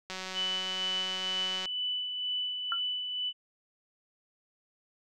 click train, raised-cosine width 0.2 ms, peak -21 dBFS, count 292, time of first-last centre 0.1-1.656 s, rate 187 Hz
sine tone with tremolo, 2985 Hz, F#7, 15 cents sharp, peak -29 dBFS, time 0.33-3.33 s, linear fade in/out 50 ms, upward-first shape sine, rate 2.1 Hz, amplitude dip 40%
sine tone with exponential decay, 1375 Hz, F6, 27 cents flat, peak -25 dBFS, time 2.72-2.81 s, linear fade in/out 1 ms, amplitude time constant 18 ms
effects none

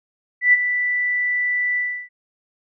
sine tone with ADSR envelope, 1975.5 Hz, B6, in tune, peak -8 dBFS, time 0.41-2.09 s, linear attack 120 ms, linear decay 28 ms, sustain -10 dB, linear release 320 ms, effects none

